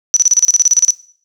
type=tone bursts; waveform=sine; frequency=5930 Hz; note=F#8; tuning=3 cents sharp; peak=-5 dBFS; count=14; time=0.14-0.906 s; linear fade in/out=0 ms; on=25 ms; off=32 ms; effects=noise-tail reverb RT60 0.5 s tail -18 dB re dry

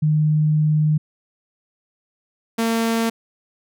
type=tone pair in turn; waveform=sine / sawtooth; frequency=153 / 227.7 Hz; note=D#3 / A#3; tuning=-29 / -40 cents; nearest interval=perfect fifth; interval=689 cents; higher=second; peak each=-14 dBFS; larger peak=neither; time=0.02-0.98 / 2.58-3.1 s; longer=first; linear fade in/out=10 ms; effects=none

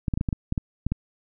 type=clicks; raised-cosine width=5 ms; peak=-12 dBFS; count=10; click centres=0.082 / 0.138 / 0.175 / 0.211 / 0.288 / 0.328 / 0.524 / 0.578 / 0.866 / 0.92 s; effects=none

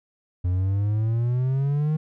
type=exponential sweep; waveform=triangle; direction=up; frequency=88 to 157.1 Hz; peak=-18 dBFS; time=0.44-1.97 s; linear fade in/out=10 ms; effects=none

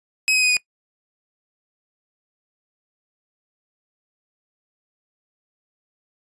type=tone with pitch steps; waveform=sawtooth; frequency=2546 / 2521 / 2496 / 2472 Hz; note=D#7 / D#7 / D#7 / D#7; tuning=+39 / +22 / +5 / -12 cents; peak=-12 dBFS; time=0.28-0.568 s; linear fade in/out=0 ms; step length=72 ms; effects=noise-tail reverb RT60 0.1 s tail -22 dB re dry + resampled to 22050 Hz

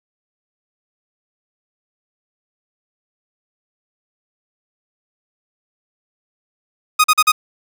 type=tone bursts; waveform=sawtooth; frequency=1246 Hz; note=D#6; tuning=2 cents sharp; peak=-5 dBFS; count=4; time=6.99-7.32 s; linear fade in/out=10 ms; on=51 ms; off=42 ms; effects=none

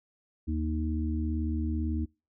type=harmonic tone; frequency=78 Hz; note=D#2; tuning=5 cents sharp; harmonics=1 / 3 / 4; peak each=-29 / -34 / -35 dBFS; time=0.47-2.06 s; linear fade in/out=20 ms; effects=noise-tail reverb RT60 0.3 s tail -26 dB re dry

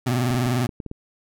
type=tone with vibrato; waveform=25% pulse; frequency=123.47 Hz; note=B2; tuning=in tune; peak=-16 dBFS; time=0.06-0.67 s; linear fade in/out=10 ms; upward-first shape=sine; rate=20 Hz; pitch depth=110 cents each way
type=clicks; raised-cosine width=3 ms; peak=-20 dBFS; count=7; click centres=0.308 / 0.347 / 0.462 / 0.692 / 0.802 / 0.863 / 0.914 s
effects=none

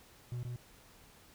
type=tone with echo; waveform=triangle; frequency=122.3 Hz; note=B2; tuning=16 cents flat; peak=-34 dBFS; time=0.32-0.43 s; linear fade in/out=0 ms; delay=130 ms; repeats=1; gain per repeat=-2 dB; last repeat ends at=0.56 s; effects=pink hiss -60 dBFS RMS until 1.34 s

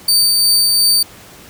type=tone with tremolo; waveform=sawtooth; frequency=4600 Hz; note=D8; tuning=37 cents flat; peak=-6 dBFS; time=0.08-1.03 s; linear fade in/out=5 ms; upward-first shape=triangle; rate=2.8 Hz; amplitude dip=25%; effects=pink hiss -39 dBFS RMS until 1.49 s + high-pass 60 Hz 12 dB/octave

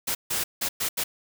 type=noise bursts at uneven times; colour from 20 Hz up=white; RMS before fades=-27 dBFS; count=5; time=0.07-0.15 / 0.3-0.44 / 0.61-0.69 / 0.8-0.89 / 0.97-1.04 s; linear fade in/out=10 ms; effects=none

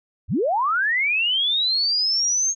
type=linear sweep; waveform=sine; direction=up; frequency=50 to 6520 Hz; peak=-18 dBFS; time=0.28-2.55 s; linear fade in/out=50 ms; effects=none

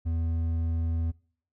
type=tone with hard clipping; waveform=triangle; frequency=82.4 Hz; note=E2; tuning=in tune; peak=-27 dBFS; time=0.05-1.12 s; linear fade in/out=20 ms; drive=9 dB; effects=noise-tail reverb RT60 0.5 s tail -23 dB re dry

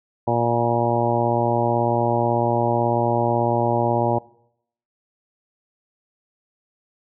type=harmonic tone with a mistuned harmonic; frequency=118.1 Hz; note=A#2; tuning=23 cents sharp; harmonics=1 / 2 / 3 / 4 / 5 / 6 / 7 / 8; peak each=-25 / -27 / -25 / -28 / -24 / -27 / -24 / -27 dBFS; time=0.27-4.19 s; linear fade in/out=10 ms; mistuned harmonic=8; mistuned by=+17 cents; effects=noise-tail reverb RT60 0.7 s tail -21 dB re dry

